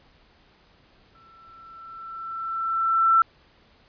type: tone with exponential growth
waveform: sine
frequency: 1338 Hz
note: E6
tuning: 25 cents sharp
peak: -13 dBFS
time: 1.15-3.22 s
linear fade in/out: 2 ms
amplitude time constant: 450 ms
effects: pink hiss -58 dBFS RMS until 3.88 s + resampled to 11025 Hz